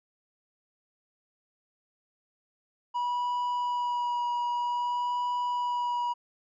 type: tone with vibrato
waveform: triangle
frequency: 971 Hz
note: B5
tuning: 30 cents flat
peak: -25 dBFS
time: 2.94-6.14 s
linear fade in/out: 20 ms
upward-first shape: sine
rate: 0.52 Hz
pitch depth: 13 cents each way
effects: resampled to 16000 Hz